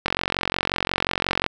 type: click train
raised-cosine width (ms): 0.3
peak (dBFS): -4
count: 65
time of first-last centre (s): 0.06-1.464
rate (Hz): 45.6
effects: none